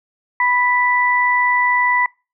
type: tone pair together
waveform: sine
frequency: 987.8 / 1975.5 Hz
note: B5 / B6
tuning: 0 / 0 cents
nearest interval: octave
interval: 1200 cents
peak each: -16 dBFS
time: 0.4-2.06 s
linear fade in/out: 2 ms
effects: noise-tail reverb RT60 0.3 s tail -25 dB re dry